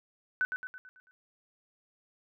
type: tone with echo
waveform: sine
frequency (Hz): 1507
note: F#6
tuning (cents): +31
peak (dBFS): -25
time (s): 0.41-0.45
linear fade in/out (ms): 0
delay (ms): 110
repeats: 6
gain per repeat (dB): -6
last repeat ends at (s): 1.11
effects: none